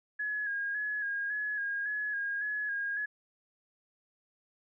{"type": "tone with vibrato", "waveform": "sine", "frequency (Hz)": 1661.2, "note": "G#6", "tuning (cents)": 0, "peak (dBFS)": -31, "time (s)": [0.19, 3.06], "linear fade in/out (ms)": 10, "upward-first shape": "square", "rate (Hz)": 1.8, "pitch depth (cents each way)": 34, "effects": []}